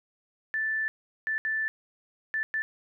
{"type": "tone bursts at uneven times", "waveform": "sine", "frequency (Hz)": 1760, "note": "A6", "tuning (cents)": 0, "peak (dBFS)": -26, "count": 5, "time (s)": [[0.54, 0.88], [1.27, 1.38], [1.45, 1.68], [2.34, 2.43], [2.54, 2.62]], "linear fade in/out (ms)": 0, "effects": []}